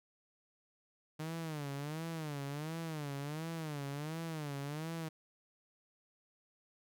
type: tone with vibrato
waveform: sawtooth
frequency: 152 Hz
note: D#3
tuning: 40 cents flat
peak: -35 dBFS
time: 1.19-5.09 s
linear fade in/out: 10 ms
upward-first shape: sine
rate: 1.4 Hz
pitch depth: 150 cents each way
effects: none